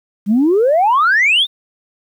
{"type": "exponential sweep", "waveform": "sine", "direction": "up", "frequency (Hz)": [192.4, 3729], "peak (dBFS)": -8, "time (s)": [0.26, 1.47], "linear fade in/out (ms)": 50, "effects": ["tanh soft clip ceiling -6 dBFS", "8-bit"]}